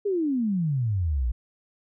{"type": "exponential sweep", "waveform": "sine", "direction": "down", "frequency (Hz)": [420.6, 55], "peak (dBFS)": -22, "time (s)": [0.05, 1.32], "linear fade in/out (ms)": 10, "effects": []}